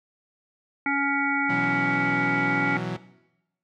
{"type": "harmonic tone", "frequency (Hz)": 280.1, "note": "C#4", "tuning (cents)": 18, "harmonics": [1, 3, 5, 7, 8], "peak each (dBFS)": [-27, -29, -29, -29, -28], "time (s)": [0.86, 2.77], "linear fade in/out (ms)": 2}
{"type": "chord", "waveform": "sawtooth", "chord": "B suspended fourth", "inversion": "none", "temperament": "equal", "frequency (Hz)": [123.47, 164.81, 185], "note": ["B2", "E3", "F#3"], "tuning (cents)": [0, 0, 0], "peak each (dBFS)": [-30, -29, -27], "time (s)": [1.49, 2.97], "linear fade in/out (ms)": 10}
{"effects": ["noise-tail reverb RT60 0.9 s tail -17 dB re dry", "low-pass 4000 Hz 12 dB/octave"]}